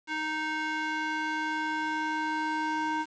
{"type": "tone with band-pass filter sweep", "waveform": "square", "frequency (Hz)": 311.1, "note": "D#4", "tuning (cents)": 0, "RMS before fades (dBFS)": -31, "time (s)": [0.07, 3.06], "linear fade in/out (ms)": 50, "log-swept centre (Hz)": [1800, 1100], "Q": 1.6, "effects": ["resampled to 16000 Hz", "8-bit"]}